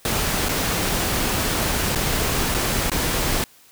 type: noise with dropouts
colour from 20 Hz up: pink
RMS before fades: -22 dBFS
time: 0.05-3.44 s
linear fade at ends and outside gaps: 1 ms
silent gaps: 0.486-0.491 / 1.95-1.957 / 2.543-2.547 / 2.899-2.917 s
effects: white hiss -52 dBFS RMS until 3.71 s